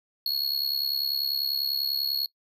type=tone with amplitude modulation; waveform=square; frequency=4331 Hz; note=C#8; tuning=41 cents flat; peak=-22 dBFS; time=0.26-2.26 s; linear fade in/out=2 ms; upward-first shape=sine; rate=70.1 Hz; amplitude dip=80%; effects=noise-tail reverb RT60 0.1 s tail -23 dB re dry

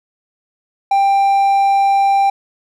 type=tone; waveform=triangle; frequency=790 Hz; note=G5; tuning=13 cents sharp; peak=-8 dBFS; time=0.91-2.3 s; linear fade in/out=5 ms; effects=none

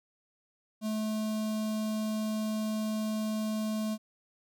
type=tone with notch filter; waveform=square; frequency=216.2 Hz; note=A3; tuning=30 cents flat; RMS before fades=-32 dBFS; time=0.81-3.98 s; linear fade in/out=50 ms; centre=1800 Hz; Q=1; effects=none

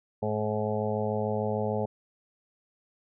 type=harmonic tone; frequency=106.7 Hz; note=G#2; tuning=47 cents sharp; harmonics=1 / 2 / 4 / 5 / 6 / 7 / 8; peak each=-33 / -33 / -32 / -33 / -36 / -38 / -38 dBFS; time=0.22-1.86 s; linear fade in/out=10 ms; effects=none

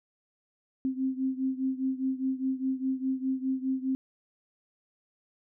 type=beating tone pair; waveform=sine; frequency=261.6 / 266.5 Hz; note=C4 / C4; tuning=0 / +32 cents; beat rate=4.9 Hz; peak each=-29 / -32 dBFS; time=0.85-3.95 s; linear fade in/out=0 ms; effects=none

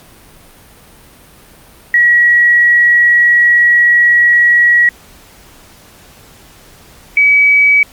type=tone pair in turn; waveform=sine; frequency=1917 / 2280 Hz; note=A#6 / C#7; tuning=+48 / +48 cents; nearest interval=minor third; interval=300 cents; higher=second; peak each=-5 dBFS; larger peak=neither; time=1.94-4.89 / 7.17-7.83 s; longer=first; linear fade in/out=2 ms; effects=pink hiss -41 dBFS RMS until 7.92 s + Opus 48 kbps

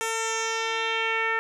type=tone with low-pass filter sweep; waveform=10% pulse; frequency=450.2 Hz; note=A4; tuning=40 cents sharp; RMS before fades=-27 dBFS; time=0.01-1.39 s; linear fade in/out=0 ms; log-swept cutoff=10000 to 1900 Hz; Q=2.5; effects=none

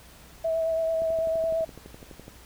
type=tone with vibrato; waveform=sine; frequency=651 Hz; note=E5; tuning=22 cents flat; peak=-23 dBFS; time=0.44-1.65 s; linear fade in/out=10 ms; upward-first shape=sine; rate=9 Hz; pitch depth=18 cents each way
type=click train; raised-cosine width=2 ms; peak=-29 dBFS; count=16; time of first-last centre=1.02-2.281 s; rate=11.9 Hz
effects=added 60 Hz sine -53 dBFS peak until 2.45 s + pink hiss -51 dBFS RMS until 2.45 s

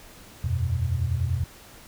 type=chord; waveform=sine; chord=E suspended second; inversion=none; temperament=equal; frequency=82.41 / 92.5 / 123.47 Hz; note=E2 / F#2 / B2; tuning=0 / 0 / 0 cents; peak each=-27 dBFS; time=0.44-1.44 s; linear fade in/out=5 ms; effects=pink hiss -48 dBFS RMS until 1.87 s

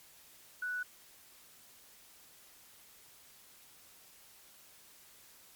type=tone; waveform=sine; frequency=1480 Hz; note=F#6; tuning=in tune; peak=-34 dBFS; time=0.62-0.83 s; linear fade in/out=5 ms; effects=white hiss -59 dBFS RMS until 5.55 s + MP3 96 kbps

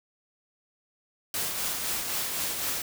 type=noise with tremolo; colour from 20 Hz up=white; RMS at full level=-29 dBFS; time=1.34-2.82 s; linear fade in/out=2 ms; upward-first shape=triangle; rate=3.9 Hz; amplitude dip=40%; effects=none

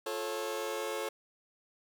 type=chord; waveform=sawtooth; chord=F augmented; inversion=none; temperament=just; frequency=349.2 / 436.5 / 545.7 Hz; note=F4 / A4 / C#5; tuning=0 / -14 / -27 cents; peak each=-38 / -33 / -34 dBFS; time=0.06-1.09 s; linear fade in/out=5 ms; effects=none

